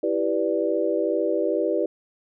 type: chord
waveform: sine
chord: E minor seventh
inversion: none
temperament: equal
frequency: 329.6 / 392 / 493.9 / 587.3 Hz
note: E4 / G4 / B4 / D5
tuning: 0 / 0 / 0 / 0 cents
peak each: -26 dBFS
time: 0.03-1.86 s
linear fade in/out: 5 ms
effects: none